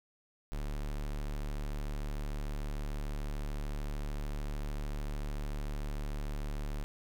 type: tone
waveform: square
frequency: 36.71 Hz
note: D1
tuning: in tune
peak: -35 dBFS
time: 0.52-6.84 s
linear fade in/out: 0 ms
effects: none